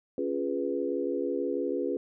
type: chord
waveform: sine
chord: C# dominant seventh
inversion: none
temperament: equal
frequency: 277.2 / 349.2 / 415.3 / 493.9 Hz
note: C#4 / E#4 / G#4 / B4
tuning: 0 / 0 / 0 / 0 cents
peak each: -33 dBFS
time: 0.18-1.97 s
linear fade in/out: 2 ms
effects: none